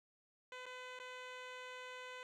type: tone with dropouts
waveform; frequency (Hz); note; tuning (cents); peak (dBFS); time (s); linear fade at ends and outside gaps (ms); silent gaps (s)
10% pulse; 505; B4; +39; -39; 0.52-2.23; 1; 0.657-0.664 / 0.99-0.999
effects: low-pass 5000 Hz 12 dB/octave